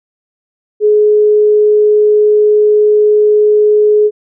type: tone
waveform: sine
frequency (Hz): 421.7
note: G#4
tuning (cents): +26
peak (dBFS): -5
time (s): 0.8-4.11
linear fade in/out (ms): 50
effects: none